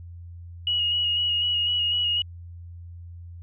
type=tone with vibrato; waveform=sine; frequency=2896 Hz; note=F#7; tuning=38 cents flat; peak=-21 dBFS; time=0.67-2.22 s; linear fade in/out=2 ms; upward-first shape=square; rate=4 Hz; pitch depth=17 cents each way; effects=added 86 Hz sine -38 dBFS peak until 3.42 s